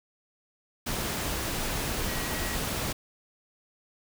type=tone in noise; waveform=sine; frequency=1913 Hz; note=A#6; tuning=44 cents sharp; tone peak=-40 dBFS; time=2.07-2.56 s; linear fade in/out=10 ms; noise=pink; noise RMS=-31 dBFS; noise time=0.86-2.93 s; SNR=-12 dB; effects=none